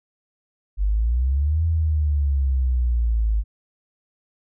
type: exponential two-way sweep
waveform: sine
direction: up then down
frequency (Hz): 47.58 to 83 to 52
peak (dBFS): -17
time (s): 0.77-3.44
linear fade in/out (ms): 50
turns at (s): 1.65
effects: none